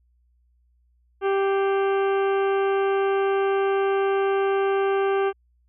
harmonic tone with a mistuned harmonic, 392 Hz, G4, in tune, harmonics 1 / 2 / 3 / 4 / 5 / 6 / 7 / 8, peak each -20 / -28 / -31 / -33 / -43 / -42 / -41 / -45 dBFS, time 1.21-5.33 s, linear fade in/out 50 ms, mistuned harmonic 5, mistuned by +110 cents, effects added 60 Hz sine -60 dBFS peak until 5.68 s

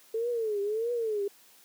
sine tone with vibrato, 440 Hz, A4, in tune, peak -27 dBFS, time 0.14-1.28 s, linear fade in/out 5 ms, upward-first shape triangle, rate 1.6 Hz, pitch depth 180 cents each way, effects white hiss -58 dBFS RMS until 1.64 s + high-pass 200 Hz 12 dB/octave

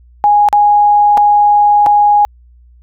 sine tone with dropouts, 827 Hz, G#5, 8 cents flat, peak -5 dBFS, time 0.24-2.25 s, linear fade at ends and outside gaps 0 ms, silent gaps 0.487-0.528 / 1.173-1.177 / 1.862-1.867 s, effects added 60 Hz sine -40 dBFS peak until 2.82 s

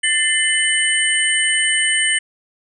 sine tone cluster, 1779 / 2078 / 2999 / 8630 Hz, A6 / C7 / F#7 / C#9, +19 / -12 / +23 / -47 cents, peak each -20 dBFS, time 0.03-2.19 s, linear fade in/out 10 ms, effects none

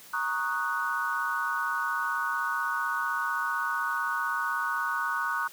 sine chord, D# minor seventh, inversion second, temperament equal, 932.3 / 1108.7 / 1244.5 / 1480 Hz, A#5 / C#6 / D#6 / F#6, 0 / 0 / 0 / 0 cents, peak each -35 / -33 / -33 / -30 dBFS, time 0.13-5.48 s, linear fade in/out 10 ms, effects white hiss -50 dBFS RMS until 5.52 s + high-pass 100 Hz 12 dB/octave

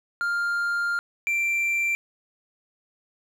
triangle tone pair in turn, 1400 / 2355 Hz, F6 / D7, +4 / +4 cents, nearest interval major sixth, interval 900 cents, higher second, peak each -21 / -20 dBFS, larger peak second, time 0.21-0.99 / 1.27-1.95 s, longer first, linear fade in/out 0 ms, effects none

